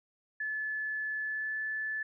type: tone with pitch glide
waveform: sine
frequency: 1728 to 1740 Hz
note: A6 to A6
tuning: -32 to -20 cents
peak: -32 dBFS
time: 0.4-2.03 s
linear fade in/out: 5 ms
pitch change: +12 cents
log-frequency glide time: 1.21-1.59 s
effects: none